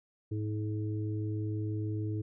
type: harmonic tone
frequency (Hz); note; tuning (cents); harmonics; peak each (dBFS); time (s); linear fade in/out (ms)
106.5; G#2; +44; 1 / 3 / 4; -32 / -38 / -44; 0.31-2.22; 10
effects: none